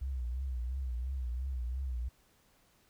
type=tone with vibrato; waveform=sine; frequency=63.3 Hz; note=B1; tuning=43 cents sharp; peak=-33 dBFS; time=0.01-2.09 s; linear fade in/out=10 ms; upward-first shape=triangle; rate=2.9 Hz; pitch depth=130 cents each way; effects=pink hiss -68 dBFS RMS until 2.89 s